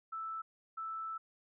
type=tone bursts at uneven times; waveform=sine; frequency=1318.5 Hz; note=E6; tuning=in tune; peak=-38 dBFS; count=2; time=0.12-0.42 / 0.77-1.18 s; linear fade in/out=10 ms; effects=none